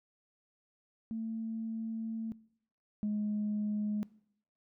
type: tone pair in turn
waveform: sine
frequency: 224 / 209.8 Hz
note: A3 / G#3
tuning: +31 / +18 cents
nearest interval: minor second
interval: 113 cents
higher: first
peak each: -34 / -29 dBFS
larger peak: second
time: 1.11-2.32 / 3.03-4.03 s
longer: first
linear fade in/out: 0 ms
effects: noise-tail reverb RT60 0.7 s tail -22 dB re dry + tanh soft clip ceiling -27 dBFS